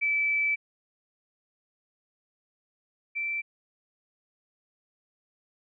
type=tone pair in turn; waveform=sine; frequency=2312 / 2336 Hz; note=D7 / D7; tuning=-28 / -10 cents; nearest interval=unison; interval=18 cents; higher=second; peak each=-23 / -28 dBFS; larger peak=first; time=0.01-0.56 / 3.15-3.42 s; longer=first; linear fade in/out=20 ms; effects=none